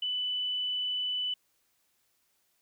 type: tone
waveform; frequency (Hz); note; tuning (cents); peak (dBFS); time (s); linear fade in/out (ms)
sine; 2989; F#7; +17; -29; 0.02-1.34; 5
effects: white hiss -73 dBFS RMS until 2.61 s